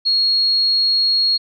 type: tone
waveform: sine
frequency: 4300 Hz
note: C8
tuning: 47 cents sharp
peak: -13 dBFS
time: 0.05-1.38 s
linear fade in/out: 20 ms
effects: none